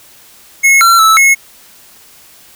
square tone with pitch steps, 2177 / 1360 / 1311 / 2177 Hz, C#7 / F6 / E6 / C#7, -32 / -46 / -10 / -32 cents, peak -5 dBFS, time 0.63-1.35 s, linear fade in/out 20 ms, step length 180 ms, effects white hiss -41 dBFS RMS until 2.55 s

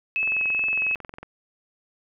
sine tone with vibrato, 2586 Hz, E7, 34 cents flat, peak -21 dBFS, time 0.16-0.95 s, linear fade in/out 0 ms, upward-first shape triangle, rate 2.5 Hz, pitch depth 13 cents each way
click train, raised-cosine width 0.5 ms, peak -23 dBFS, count 23, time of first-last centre 0.23-1.23 s, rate 22 Hz
effects none

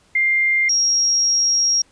sine tone pair in turn, 2100 / 5606 Hz, C7 / F8, +6 / +6 cents, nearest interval octave + perfect fourth, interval 1700 cents, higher second, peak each -14 dBFS, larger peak neither, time 0.15-0.69 / 0.69-1.82 s, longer second, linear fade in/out 5 ms, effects pink hiss -56 dBFS RMS until 1.91 s + resampled to 22050 Hz

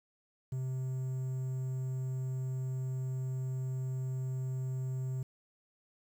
triangle tone with quantisation, 130 Hz, C3, 11 cents flat, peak -31 dBFS, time 0.52-5.23 s, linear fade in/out 5 ms, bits 10, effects none

